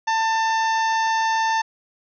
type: harmonic tone with a mistuned harmonic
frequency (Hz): 893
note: A5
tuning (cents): +25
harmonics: 1 / 2 / 3 / 4 / 5 / 6 / 7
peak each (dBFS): -19 / -25 / -35 / -36 / -38 / -37 / -37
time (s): 0.07-1.62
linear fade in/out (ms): 10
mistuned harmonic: 5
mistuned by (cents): +21
effects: none